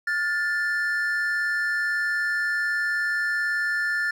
triangle tone pair together, 1422 / 1760.6 Hz, F6 / A6, +31 / +1 cents, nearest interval major third, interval 370 cents, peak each -26 / -22 dBFS, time 0.07-4.11 s, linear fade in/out 5 ms, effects none

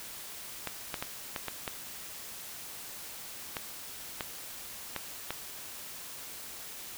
clicks, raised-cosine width 0.3 ms, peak -17 dBFS, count 10, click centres 0.673 / 0.942 / 1.025 / 1.362 / 1.483 / 1.678 / 3.568 / 4.208 / 4.963 / 5.306 s, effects white hiss -44 dBFS RMS until 6.97 s

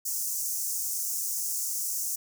pink high-pass noise, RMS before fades -31 dBFS, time 0.05-2.16 s, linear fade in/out 10 ms, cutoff 5800 Hz, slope 48 dB/octave, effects none

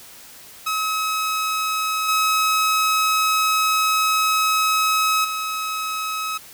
sawtooth tone with level steps, 1280 Hz, D#6, 49 cents sharp, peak -17 / -13 / -20 dBFS, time 0.66-6.38 s, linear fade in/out 10 ms, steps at 2.08 / 5.24 s, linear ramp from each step 10 ms, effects white hiss -43 dBFS RMS until 6.53 s

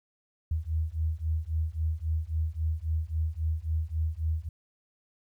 sine beating tone pair, 77.78 / 81.48 Hz, D#2 / E2, 0 / -20 cents, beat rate 3.7 Hz, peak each -30 / -30 dBFS, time 0.51-4.49 s, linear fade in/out 5 ms, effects 11-bit

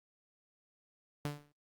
sawtooth tone with exponential decay, 146.2 Hz, D3, 7 cents flat, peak -28 dBFS, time 1.25-1.52 s, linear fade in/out 0 ms, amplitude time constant 58 ms, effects Opus 48 kbps

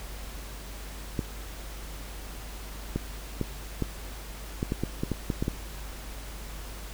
clicks, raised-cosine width 3 ms, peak -14 dBFS, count 12, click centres 1.192 / 2.96 / 3.413 / 3.823 / 4.629 / 4.721 / 4.836 / 5.035 / 5.117 / 5.302 / 5.425 / 5.481 s, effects added 50 Hz sine -39 dBFS peak until 6.93 s + pink hiss -44 dBFS RMS until 6.93 s

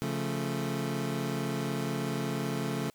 25% pulse chord, Db augmented, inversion none, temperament equal, 138.59 / 174.61 / 220 Hz, Db3 / F3 / A3, 0 / 0 / 0 cents, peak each -30 / -33 / -31 dBFS, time 0.02-2.9 s, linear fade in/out 0 ms, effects white hiss -67 dBFS RMS until 2.94 s

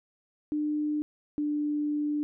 sine tone pair in turn, 299.9 / 296.3 Hz, D4 / D4, +36 / +15 cents, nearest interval unison, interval 21 cents, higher first, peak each -26 dBFS, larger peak neither, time 0.52-1.02 / 1.38-2.23 s, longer second, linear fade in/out 0 ms, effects none

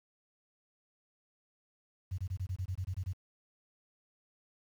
sine tone bursts, 92.5 Hz, F#2, in tune, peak -32 dBFS, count 11, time 2.11-3.129 s, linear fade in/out 10 ms, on 69 ms, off 26 ms, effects high-pass 60 Hz 12 dB/octave + 10-bit

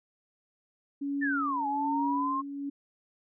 sine tone with tremolo, 281.3 Hz, C#4, 26 cents sharp, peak -28 dBFS, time 1.01-2.7 s, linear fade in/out 10 ms, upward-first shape sine, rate 1.2 Hz, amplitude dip 60%
sine exponential two-way sweep, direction down then up, 1830 to 832 to 1080 Hz, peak -28 dBFS, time 1.21-2.42 s, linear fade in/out 20 ms, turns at 1.67 s
effects none

